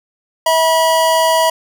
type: tone pair together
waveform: square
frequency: 647.4 / 970 Hz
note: E5 / B5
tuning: -31 / -31 cents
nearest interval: perfect fifth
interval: 700 cents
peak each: -14 dBFS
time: 0.46-1.5 s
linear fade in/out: 5 ms
effects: none